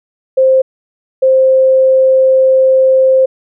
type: tone pair in turn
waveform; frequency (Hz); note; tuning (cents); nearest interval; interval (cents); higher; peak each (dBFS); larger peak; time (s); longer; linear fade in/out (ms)
sine; 525 / 525; C5 / C5; +6 / +6; unison; 0; neither; -5; neither; 0.37-0.62 / 1.22-3.26; second; 10
effects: none